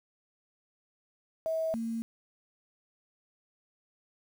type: tone pair in turn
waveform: sine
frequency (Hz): 645 / 228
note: E5 / A#3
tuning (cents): -38 / -38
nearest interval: octave + tritone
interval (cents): 1800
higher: first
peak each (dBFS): -28 / -31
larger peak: first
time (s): 1.46-1.74 / 1.74-2.02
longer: neither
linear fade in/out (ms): 0
effects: 9-bit